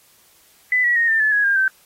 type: tone with pitch steps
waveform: sine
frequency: 2000 / 1928.5 / 1859.6 / 1793.2 / 1729.1 / 1667.3 / 1607.7 / 1550.2 Hz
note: B6 / B6 / A#6 / A6 / A6 / G#6 / G6 / G6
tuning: +21 / -42 / -5 / +32 / -31 / +6 / +43 / -20 cents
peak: -14 dBFS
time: 0.72-1.68 s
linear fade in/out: 2 ms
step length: 120 ms
effects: white hiss -54 dBFS RMS until 1.85 s + AAC 48 kbps